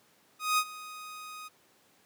sawtooth tone with ADSR envelope, 1249 Hz, D#6, 6 cents sharp, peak -19 dBFS, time 0.39-1.49 s, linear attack 190 ms, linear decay 59 ms, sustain -19 dB, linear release 22 ms, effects pink hiss -64 dBFS RMS until 2.05 s + high-pass 200 Hz 12 dB/octave

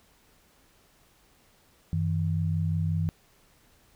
sine tone pair together, 94.44 / 160.1 Hz, F#2 / D#3, +36 / +50 cents, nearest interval major sixth, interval 914 cents, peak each -27 dBFS, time 1.93-3.09 s, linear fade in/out 0 ms, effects pink hiss -62 dBFS RMS until 3.95 s

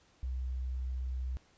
sine tone, 63.7 Hz, C2, 46 cents flat, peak -33 dBFS, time 0.23-1.37 s, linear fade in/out 0 ms, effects pink hiss -66 dBFS RMS until 1.57 s + resampled to 16000 Hz

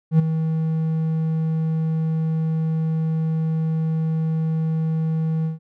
triangle tone with ADSR envelope, 160 Hz, D#3, 49 cents sharp, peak -7 dBFS, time 0.11-5.59 s, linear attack 82 ms, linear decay 12 ms, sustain -10 dB, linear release 140 ms, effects none

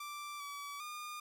sawtooth tone with pitch steps, 1174 / 1145 / 1212 Hz, D6 / D6 / D#6, -1 / -44 / -46 cents, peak -39 dBFS, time 0-1.2 s, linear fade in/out 5 ms, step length 400 ms, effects none

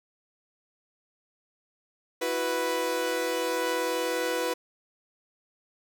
sawtooth chord, E suspended second, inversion none, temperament equal, 329.6 / 370 / 493.9 Hz, E4 / F#4 / B4, 0 / 0 / 0 cents, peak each -30 / -30 / -24 dBFS, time 2.21-4.54 s, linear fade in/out 10 ms, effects none

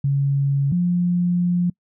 sine tone pair in turn, 139.4 / 176.45 Hz, C#3 / F3, +10 / +18 cents, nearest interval major third, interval 408 cents, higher second, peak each -16 dBFS, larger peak neither, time 0.04-0.72 / 0.72-1.7 s, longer second, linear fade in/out 5 ms, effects noise-tail reverb RT60 0.1 s tail -26 dB re dry

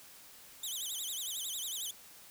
15% pulse tone with vibrato, 3416 Hz, G#7, 48 cents sharp, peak -30 dBFS, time 0.63-1.91 s, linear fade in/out 5 ms, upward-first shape sine, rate 11 Hz, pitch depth 220 cents each way, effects white hiss -55 dBFS RMS until 2.3 s

